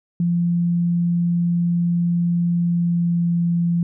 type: tone with pitch glide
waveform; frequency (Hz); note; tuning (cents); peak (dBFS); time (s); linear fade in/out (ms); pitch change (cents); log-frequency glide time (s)
sine; 172.5 to 171.21; F3 to F3; -21 to -34; -16; 0.2-3.83; 2; -13; 2.55-3.35
effects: none